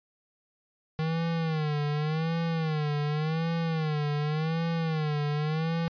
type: tone with vibrato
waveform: square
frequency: 156.5 Hz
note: D#3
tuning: 10 cents sharp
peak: -27 dBFS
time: 0.99-5.88 s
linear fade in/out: 0 ms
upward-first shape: sine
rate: 0.88 Hz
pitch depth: 110 cents each way
effects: resampled to 11025 Hz